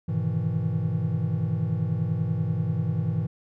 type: chord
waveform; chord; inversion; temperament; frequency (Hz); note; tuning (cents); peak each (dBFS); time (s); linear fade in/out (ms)
triangle; E major seventh; first; just; 103.01 / 123.61 / 154.51 / 164.81; G#2 / B2 / D#3 / E3; -14 / +2 / -12 / 0; -27 / -28 / -28 / -26; 0.08-3.27; 10
effects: none